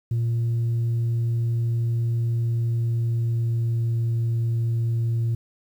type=tone with pitch glide; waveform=sine; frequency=116.54 to 115.6 Hz; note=A#2 to A#2; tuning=0 to -14 cents; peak=-18 dBFS; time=0.11-5.35 s; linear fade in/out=5 ms; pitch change=-14 cents; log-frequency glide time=2.34-4.11 s; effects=tanh soft clip ceiling -19 dBFS + 9-bit